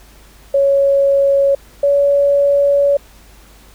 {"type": "tone pair in turn", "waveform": "sine", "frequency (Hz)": [555, 565.7], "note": ["C#5", "C#5"], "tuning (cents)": [2, 35], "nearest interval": "unison", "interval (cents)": 33, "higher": "second", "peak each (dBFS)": -9, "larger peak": "neither", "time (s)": [[0.54, 1.55], [1.83, 2.97]], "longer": "second", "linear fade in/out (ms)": 5, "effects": ["added 50 Hz sine -43 dBFS peak until 3.74 s", "pink hiss -46 dBFS RMS until 3.74 s"]}